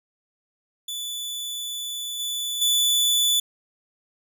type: tone with level steps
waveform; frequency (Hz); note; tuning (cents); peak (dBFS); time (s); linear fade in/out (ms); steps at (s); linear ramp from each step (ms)
sawtooth; 3474; A7; -23; -26 / -23 / -15; 0.88-3.4; 5; 2.19 / 2.61; 10
effects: none